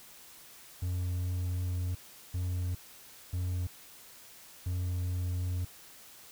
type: tone bursts at uneven times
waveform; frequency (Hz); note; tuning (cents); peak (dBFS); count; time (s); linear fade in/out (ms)
triangle; 89.7; F2; +47; -28; 4; 0.82-1.95 / 2.34-2.75 / 3.33-3.67 / 4.66-5.65; 5
effects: white hiss -53 dBFS RMS until 6.31 s